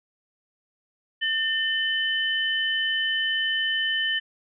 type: tone pair together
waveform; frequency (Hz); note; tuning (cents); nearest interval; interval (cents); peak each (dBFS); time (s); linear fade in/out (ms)
sine; 1800 / 3027; A6 / F#7; +39 / +39; major sixth; 900; -25; 1.21-4.2; 20
effects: none